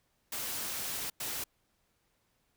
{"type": "noise bursts at uneven times", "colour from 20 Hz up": "white", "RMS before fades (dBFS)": -37, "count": 2, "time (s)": [[0.32, 1.1], [1.2, 1.44]], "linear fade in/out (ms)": 5, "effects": ["pink hiss -75 dBFS RMS until 2.56 s"]}